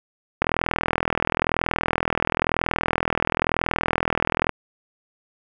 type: click train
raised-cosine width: 0.5 ms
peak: -4 dBFS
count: 168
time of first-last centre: 0.42-4.493 s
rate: 41 Hz
effects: none